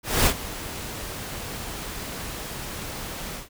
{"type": "noise with ADSR envelope", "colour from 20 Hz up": "pink", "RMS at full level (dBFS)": -18, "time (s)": [0.03, 3.49], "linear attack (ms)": 230, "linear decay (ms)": 73, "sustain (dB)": -16, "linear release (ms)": 140, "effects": []}